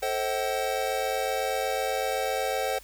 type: chord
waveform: square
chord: A diminished seventh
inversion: none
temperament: just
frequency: 440 / 528 / 633.6 / 760.3 Hz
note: A4 / C5 / Eb5 / Gb5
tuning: 0 / +16 / +31 / +47 cents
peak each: -34 / -31 / -36 / -31 dBFS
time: 0.02-2.79 s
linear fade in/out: 10 ms
effects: added 50 Hz sine -51 dBFS peak until 2.83 s + white hiss -52 dBFS RMS until 2.83 s